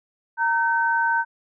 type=tone pair together; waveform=sine; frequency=923.8 / 1534 Hz; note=A#5 / G6; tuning=-16 / -38 cents; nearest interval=major sixth; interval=878 cents; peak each=-21 dBFS; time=0.37-1.25 s; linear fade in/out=50 ms; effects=none